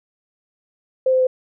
sine tone with pitch steps, 520 / 516.4 / 512.8 Hz, C5 / C5 / C5, -11 / -23 / -35 cents, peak -13 dBFS, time 1.06-1.27 s, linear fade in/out 5 ms, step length 70 ms, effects none

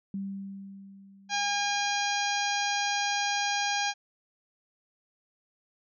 sine tone with exponential decay, 196 Hz, G3, in tune, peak -30 dBFS, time 0.14-2.12 s, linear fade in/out 2 ms, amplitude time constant 430 ms
harmonic tone, 812 Hz, G#5, 39 cents flat, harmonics 1 / 2 / 3 / 4 / 5 / 6 / 7 / 8, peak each -30 / -33 / -35 / -36 / -37 / -38 / -38 / -39 dBFS, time 1.29-3.94 s, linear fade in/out 50 ms
effects none

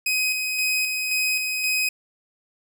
sawtooth tone with tremolo, 2518 Hz, D#7, 20 cents sharp, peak -17 dBFS, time 0.06-1.89 s, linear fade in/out 5 ms, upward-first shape square, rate 1.9 Hz, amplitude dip 35%, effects none

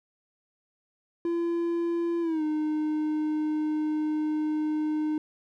triangle tone with pitch glide, 340 to 306.4 Hz, F4 to D#4, -46 to -27 cents, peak -23 dBFS, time 1.25-5.18 s, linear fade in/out 2 ms, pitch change -181 cents, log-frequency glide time 2.21-2.43 s, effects none

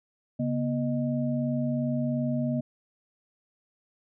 sine tone cluster, 138.2 / 241 / 618 Hz, C#3 / B3 / D#5, -5 / -42 / -12 cents, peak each -30 / -27 / -34 dBFS, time 0.39-2.61 s, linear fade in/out 10 ms, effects none

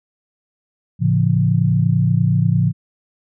sine chord, A augmented, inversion none, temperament equal with one note detuned, 110 / 138.59 / 170.53 Hz, A2 / C#3 / E#3, 0 / 0 / -41 cents, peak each -17 dBFS, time 0.99-2.73 s, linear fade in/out 50 ms, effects none

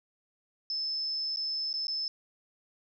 sine tone with dropouts, 5250 Hz, E8, 8 cents flat, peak -30 dBFS, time 0.7-2.08 s, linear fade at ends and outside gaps 1 ms, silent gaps 1.361-1.371 / 1.729-1.739 / 1.87-1.881 s, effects none

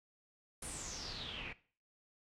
pink noise with low-pass filter sweep, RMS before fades -45 dBFS, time 0.62-1.53 s, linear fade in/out 5 ms, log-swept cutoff 10000 to 2300 Hz, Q 7.3, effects noise-tail reverb RT60 0.4 s tail -17 dB re dry

